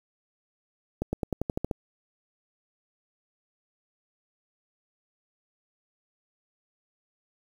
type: accelerating click train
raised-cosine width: 2 ms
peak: -14 dBFS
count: 9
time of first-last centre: 1.02-1.712 s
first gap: 110 ms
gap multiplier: 0.93
effects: 8-bit